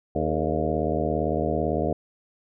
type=harmonic tone with a mistuned harmonic; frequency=77.78 Hz; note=D#2; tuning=in tune; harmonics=1 / 2 / 3 / 4 / 5 / 6 / 7 / 8 / 9; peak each=-31 / -31 / -31 / -31 / -31 / -31 / -31 / -31 / -31 dBFS; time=0.15-1.93 s; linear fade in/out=5 ms; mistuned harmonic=5; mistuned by=+83 cents; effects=none